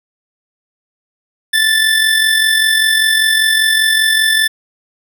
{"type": "tone with amplitude modulation", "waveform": "25% pulse", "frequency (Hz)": 1760, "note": "A6", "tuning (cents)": 0, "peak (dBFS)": -4, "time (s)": [1.53, 4.48], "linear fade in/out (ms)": 10, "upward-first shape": "sine", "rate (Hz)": 45.1, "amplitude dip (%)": 45, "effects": []}